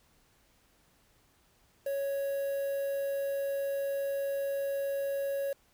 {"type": "tone with quantisation", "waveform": "triangle", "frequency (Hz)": 554.4, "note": "C#5", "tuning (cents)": 0, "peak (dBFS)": -28, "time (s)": [1.86, 5.53], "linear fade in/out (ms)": 5, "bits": 8, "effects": ["pink hiss -67 dBFS RMS until 5.73 s"]}